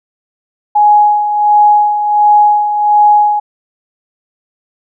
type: tone with tremolo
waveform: sine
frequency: 835 Hz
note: G#5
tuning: 9 cents sharp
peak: -3 dBFS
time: 0.75-3.4 s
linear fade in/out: 10 ms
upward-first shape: sine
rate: 1.4 Hz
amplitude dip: 60%
effects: none